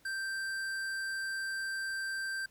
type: tone with hard clipping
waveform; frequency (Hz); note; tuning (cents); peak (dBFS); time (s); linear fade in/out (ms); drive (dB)
sine; 1568; G6; 0; -36; 0.05-2.46; 5; 13
effects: pink hiss -66 dBFS RMS until 2.5 s